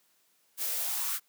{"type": "noise with high-pass filter sweep", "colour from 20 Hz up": "blue", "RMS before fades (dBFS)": -32, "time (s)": [0.57, 1.2], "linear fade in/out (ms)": 50, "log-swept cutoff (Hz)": [360, 1400], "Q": 3.9, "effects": ["white hiss -69 dBFS RMS until 1.28 s", "high-pass 150 Hz 12 dB/octave"]}